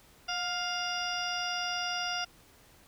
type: harmonic tone with a mistuned harmonic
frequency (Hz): 702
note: F5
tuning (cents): +9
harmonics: 1 / 2 / 3 / 4 / 5 / 7 / 8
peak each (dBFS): -37 / -36 / -44 / -37 / -44 / -39 / -41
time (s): 0.28-2.25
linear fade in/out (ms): 10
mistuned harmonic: 1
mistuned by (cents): +38
effects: pink hiss -59 dBFS RMS until 2.87 s